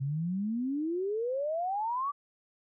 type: exponential sweep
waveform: sine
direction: up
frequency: 131.3 to 1174.7 Hz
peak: -29 dBFS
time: 0-2.12 s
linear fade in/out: 20 ms
effects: none